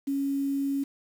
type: tone with quantisation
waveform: sine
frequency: 277.2 Hz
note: C#4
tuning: in tune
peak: -25 dBFS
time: 0.07-0.84 s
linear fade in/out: 10 ms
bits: 8
effects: none

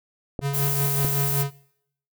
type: clicks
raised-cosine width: 2 ms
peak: -15 / -15 dBFS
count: 2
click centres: 0.392 / 1.048 s
type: tone with tremolo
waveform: square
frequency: 140 Hz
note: C#3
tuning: 18 cents sharp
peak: -22 dBFS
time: 0.41-1.51 s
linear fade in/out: 50 ms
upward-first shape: sine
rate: 5.3 Hz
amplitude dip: 45%
type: noise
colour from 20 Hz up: violet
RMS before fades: -26 dBFS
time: 0.53-1.44 s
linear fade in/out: 20 ms
effects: noise-tail reverb RT60 0.7 s tail -21 dB re dry

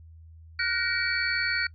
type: tone cluster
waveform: sine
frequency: 1424 / 1504 / 1879 / 2299 / 4435 Hz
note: F6 / F#6 / A#6 / D7 / C#8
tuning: +33 / +28 / +13 / -37 / 0 cents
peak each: -31 dBFS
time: 0.59-1.67 s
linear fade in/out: 5 ms
effects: noise-tail reverb RT60 0.1 s tail -24 dB re dry + added 81 Hz sine -46 dBFS peak until 1.74 s

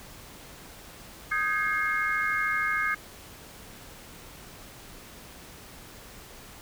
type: chord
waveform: sine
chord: Ab major seventh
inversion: second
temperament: equal with one note detuned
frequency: 1244.5 / 1568 / 1661.2 / 2146 Hz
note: Eb6 / G6 / Ab6 / C7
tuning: 0 / 0 / 0 / +43 cents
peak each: -30 / -32 / -30 / -29 dBFS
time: 1.31-2.95 s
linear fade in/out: 10 ms
effects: pink hiss -47 dBFS RMS until 6.61 s

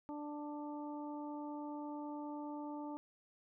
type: harmonic tone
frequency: 295.1 Hz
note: D4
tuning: 8 cents sharp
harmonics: 1 / 2 / 3 / 4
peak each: -43 / -51 / -48 / -57 dBFS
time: 0.09-2.97 s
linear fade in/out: 0 ms
effects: none

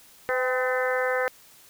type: harmonic tone with a mistuned harmonic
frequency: 254.5 Hz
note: C4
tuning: 48 cents flat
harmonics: 2 / 3 / 4 / 5 / 6 / 7 / 8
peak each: -25 / -33 / -36 / -33 / -31 / -31 / -35 dBFS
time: 0.29-1.28 s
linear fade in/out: 0 ms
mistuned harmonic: 3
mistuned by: +40 cents
effects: white hiss -53 dBFS RMS until 1.69 s

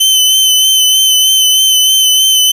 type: tone with vibrato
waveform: sawtooth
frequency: 3056 Hz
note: G7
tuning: 45 cents flat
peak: -3 dBFS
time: 0-2.52 s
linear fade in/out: 10 ms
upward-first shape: triangle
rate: 3.2 Hz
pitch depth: 26 cents each way
effects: none

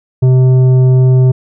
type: tone with tanh clipping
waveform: sine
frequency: 128.7 Hz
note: C3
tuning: 28 cents flat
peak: -6 dBFS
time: 0.22-1.32 s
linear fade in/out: 10 ms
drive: 9 dB
effects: none

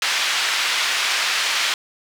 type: band-pass noise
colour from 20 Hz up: pink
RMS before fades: -21 dBFS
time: 0.02-1.74 s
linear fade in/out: 2 ms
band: 1700 to 4800 Hz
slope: 12 dB/octave
effects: none

